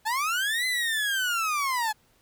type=linear two-way sweep; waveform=30% pulse; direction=up then down; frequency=837 to 2043 to 837 Hz; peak=-22 dBFS; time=0.05-1.93 s; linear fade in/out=20 ms; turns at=0.66 s; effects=pink hiss -64 dBFS RMS until 2.21 s